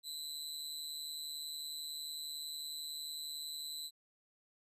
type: tone with amplitude modulation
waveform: sawtooth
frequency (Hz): 4008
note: B7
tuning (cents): +25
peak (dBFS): -35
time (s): 0.03-3.91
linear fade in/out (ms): 50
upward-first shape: sine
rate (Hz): 151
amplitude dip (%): 80
effects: resampled to 32000 Hz

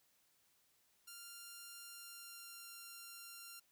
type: tone with pitch glide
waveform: 5% pulse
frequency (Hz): 1394 to 1382.8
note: F6 to F6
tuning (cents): -4 to -18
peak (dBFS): -40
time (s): 1.07-3.6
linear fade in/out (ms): 10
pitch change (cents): -14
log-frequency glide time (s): 1.84-2.7
effects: white hiss -75 dBFS RMS until 3.71 s

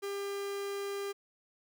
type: tone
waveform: 45% pulse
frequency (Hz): 400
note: G4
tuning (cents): +35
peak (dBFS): -35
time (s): 0.02-1.13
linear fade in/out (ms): 20
effects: 11-bit

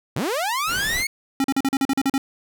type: linear sweep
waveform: sawtooth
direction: up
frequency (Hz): 98 to 2217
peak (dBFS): -18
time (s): 0.16-1.07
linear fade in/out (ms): 5
type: noise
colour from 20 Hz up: pink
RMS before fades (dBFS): -32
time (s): 0.66-1.05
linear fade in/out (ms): 50
type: tone bursts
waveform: square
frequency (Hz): 271.1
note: C#4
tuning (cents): -38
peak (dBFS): -18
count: 10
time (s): 1.4-2.18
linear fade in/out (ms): 2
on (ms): 42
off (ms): 40
effects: none

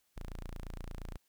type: tone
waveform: sawtooth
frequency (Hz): 28.59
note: A#0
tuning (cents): -33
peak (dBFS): -37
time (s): 0.16-1.17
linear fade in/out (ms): 10
effects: white hiss -75 dBFS RMS until 1.28 s

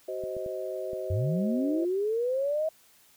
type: chord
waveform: sine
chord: C diminished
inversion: second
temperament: just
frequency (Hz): 376.7 / 523.3 / 627.9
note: Gb4 / C5 / Eb5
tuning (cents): +31 / 0 / +16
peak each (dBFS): -36 / -36 / -35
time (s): 0.08-1.85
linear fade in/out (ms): 5
type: clicks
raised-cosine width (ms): 3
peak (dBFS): -31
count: 4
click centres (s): 0.238 / 0.367 / 0.462 / 0.933
type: linear sweep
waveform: sine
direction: up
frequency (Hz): 84.2 to 643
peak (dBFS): -25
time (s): 1.1-2.69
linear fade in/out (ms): 5
effects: white hiss -60 dBFS RMS until 3.16 s

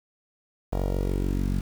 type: tone with low-pass filter sweep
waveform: sawtooth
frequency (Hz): 46.86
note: F#1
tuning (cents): +23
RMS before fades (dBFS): -26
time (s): 0.72-1.61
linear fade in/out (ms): 10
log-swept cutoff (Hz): 740 to 200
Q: 2.3
effects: 7-bit

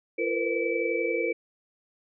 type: tone cluster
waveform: sine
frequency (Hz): 341 / 458.4 / 489.4 / 510 / 2308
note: F4 / A#4 / B4 / C5 / D7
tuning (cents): -41 / -29 / -16 / -44 / -31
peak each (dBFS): -31 / -29 / -34 / -32 / -31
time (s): 0.18-1.33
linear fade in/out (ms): 10
effects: none

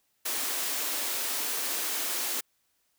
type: high-pass noise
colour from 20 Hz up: white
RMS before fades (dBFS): -31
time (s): 0.25-2.41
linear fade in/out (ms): 10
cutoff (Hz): 240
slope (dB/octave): 96
effects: white hiss -73 dBFS RMS until 2.98 s

